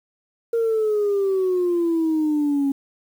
sine exponential sweep, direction down, 466.2 to 273.8 Hz, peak -16 dBFS, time 0.53-2.72 s, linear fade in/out 5 ms, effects tanh soft clip ceiling -15 dBFS + 8-bit

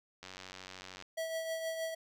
click train, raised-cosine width 0.2 ms, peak -29 dBFS, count 75, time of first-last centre 0.23-1.024 s, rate 93.2 Hz
square tone with tremolo, 650 Hz, E5, 24 cents flat, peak -34 dBFS, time 1.17-1.95 s, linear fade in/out 10 ms, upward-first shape triangle, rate 6.4 Hz, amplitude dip 50%
effects none

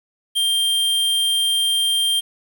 square tone, 3180 Hz, G7, 24 cents sharp, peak -17 dBFS, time 0.35-2.21 s, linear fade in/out 20 ms, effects 8-bit

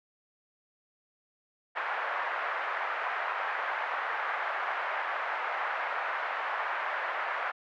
white band-pass noise, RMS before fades -33 dBFS, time 1.75-7.52 s, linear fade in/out 20 ms, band 640 to 1800 Hz, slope 24 dB/octave, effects none

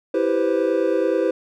triangle chord, C major seventh, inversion first, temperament equal, 329.6 / 392 / 493.9 / 523.3 Hz, E4 / G4 / B4 / C5, 0 / 0 / 0 / 0 cents, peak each -21 dBFS, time 0.14-1.31 s, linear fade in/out 5 ms, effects none

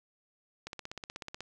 click train, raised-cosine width 0.2 ms, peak -23 dBFS, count 13, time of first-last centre 0.67-1.406 s, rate 16.3 Hz, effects none

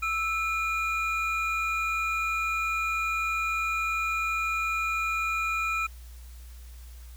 triangle tone pair together, 1318.5 / 2428 Hz, E6 / D#7, 0 / -43 cents, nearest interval major seventh, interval 1057 cents, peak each -27 dBFS, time 0.02-5.87 s, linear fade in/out 10 ms, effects added 60 Hz sine -42 dBFS peak until 7.16 s + white hiss -56 dBFS RMS until 7.16 s

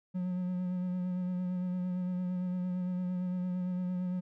triangle tone with vibrato, 181.2 Hz, F#3, 36 cents flat, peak -29 dBFS, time 0.14-4.21 s, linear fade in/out 20 ms, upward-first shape sine, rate 8.8 Hz, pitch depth 23 cents each way, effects none

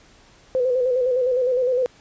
sine tone with vibrato, 504 Hz, B4, 35 cents sharp, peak -17 dBFS, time 0.55-1.86 s, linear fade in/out 0 ms, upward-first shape square, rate 9.8 Hz, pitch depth 47 cents each way, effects pink hiss -52 dBFS RMS until 2 s + resampled to 16000 Hz

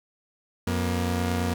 sawtooth tone pair together, 89.04 / 237.7 Hz, F2 / A#3, +34 / +34 cents, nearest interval octave + perfect fourth, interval 1700 cents, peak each -22 / -24 dBFS, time 0.67-1.54 s, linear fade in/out 5 ms, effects none

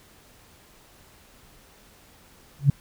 sine tone with exponential growth, 140 Hz, C#3, 18 cents sharp, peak -9 dBFS, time 2.59-2.7 s, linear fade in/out 5 ms, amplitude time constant 23 ms, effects pink hiss -54 dBFS RMS until 2.8 s

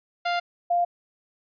sawtooth / sine tone pair in turn, 698.5 / 698.5 Hz, F5 / F5, 0 / 0 cents, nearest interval unison, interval 0 cents, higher neither, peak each -19 dBFS, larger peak neither, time 0.25-0.4 / 0.7-0.85 s, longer neither, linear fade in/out 10 ms, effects resampled to 11025 Hz

